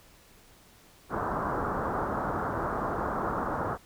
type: low-pass noise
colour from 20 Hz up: white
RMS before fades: -31 dBFS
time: 1.09-3.78 s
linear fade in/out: 50 ms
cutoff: 1400 Hz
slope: 48 dB/octave
effects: pink hiss -57 dBFS RMS until 3.85 s